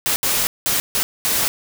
white noise bursts at uneven times, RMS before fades -19 dBFS, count 5, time 0.06-0.16 / 0.23-0.47 / 0.66-0.8 / 0.95-1.03 / 1.25-1.48 s, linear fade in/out 0 ms, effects none

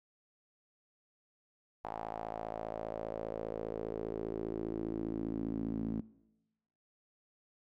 sawtooth tone with band-pass filter sweep, 55 Hz, A1, in tune, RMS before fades -39 dBFS, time 1.84-6.01 s, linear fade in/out 10 ms, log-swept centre 820 to 240 Hz, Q 3.8, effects noise-tail reverb RT60 1.0 s tail -21 dB re dry

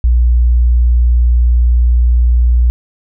sine tone, 59.9 Hz, A#1, 48 cents sharp, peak -6 dBFS, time 0.04-2.7 s, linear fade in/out 0 ms, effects none

